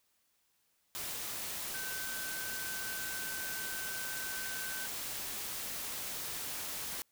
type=tone in noise; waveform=sine; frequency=1533 Hz; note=G6; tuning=39 cents flat; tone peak=-42 dBFS; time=1.74-4.86 s; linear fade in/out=0 ms; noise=white; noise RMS=-40 dBFS; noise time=0.95-7.02 s; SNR=-5 dB; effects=white hiss -75 dBFS RMS until 7.11 s